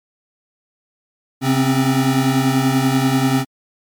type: tone cluster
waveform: square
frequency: 133.8 / 258.6 / 268.9 Hz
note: C3 / C4 / C4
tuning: +39 / -20 / +47 cents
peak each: -19 dBFS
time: 1.41-3.45 s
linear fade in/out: 50 ms
effects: MP3 96 kbps